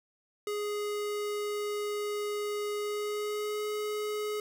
square tone with pitch glide, 415.3 to 421.6 Hz, G#4 to G#4, 0 to +26 cents, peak -32 dBFS, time 0.47-4.4 s, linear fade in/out 2 ms, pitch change +26 cents, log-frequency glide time 2.76-3.64 s, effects 12-bit

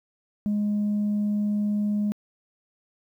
sine tone, 207.7 Hz, G#3, in tune, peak -20 dBFS, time 0.46-2.12 s, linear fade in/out 0 ms, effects tanh soft clip ceiling -20 dBFS + 10-bit

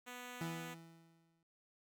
5% pulse tone, 247.1 Hz, B3, 1 cent sharp, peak -36 dBFS, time 0.06-0.75 s, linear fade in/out 20 ms
30% pulse tone with exponential decay, 165.3 Hz, E3, 5 cents sharp, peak -36 dBFS, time 0.41-1.43 s, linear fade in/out 2 ms, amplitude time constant 220 ms
effects none

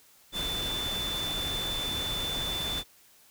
sine tone in noise, 3520 Hz, A7, in tune, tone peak -31 dBFS, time 0.32-2.84 s, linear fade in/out 50 ms, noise pink, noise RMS -36 dBFS, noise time 0.32-2.84 s, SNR +2 dB, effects white hiss -59 dBFS RMS until 3.3 s

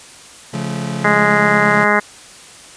40% pulse chord, Db augmented, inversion none, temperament just, 138.59 / 173.24 / 216.5 Hz, Db3 / F3 / A3, 0 / -14 / -28 cents, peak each -24 dBFS, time 0.53-1.85 s, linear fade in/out 10 ms
harmonic tone, 207.7 Hz, G#3, in tune, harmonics 1 / 2 / 3 / 4 / 5 / 6 / 7 / 8 / 9 / 10, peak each -20 / -20 / -20 / -20 / -20 / -20 / -20 / -20 / -20 / -20 dBFS, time 1.04-2 s, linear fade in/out 10 ms
effects white hiss -39 dBFS RMS until 2.76 s + resampled to 22050 Hz

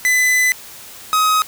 45% pulse tone pair in turn, 2007 / 1264.3 Hz, B6 / D#6, +27 / +27 cents, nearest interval minor sixth, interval 800 cents, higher first, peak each -12 dBFS, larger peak neither, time 0.05-0.52 / 1.13-1.42 s, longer first, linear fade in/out 0 ms, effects white hiss -37 dBFS RMS until 1.47 s

